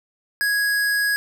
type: tone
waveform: square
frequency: 1661.2 Hz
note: G#6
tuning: in tune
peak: -19 dBFS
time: 0.41-1.16 s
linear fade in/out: 0 ms
effects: none